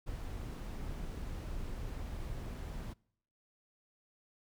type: noise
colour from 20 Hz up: brown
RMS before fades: -41 dBFS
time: 0.06-2.94 s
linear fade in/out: 20 ms
effects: noise-tail reverb RT60 0.7 s tail -26 dB re dry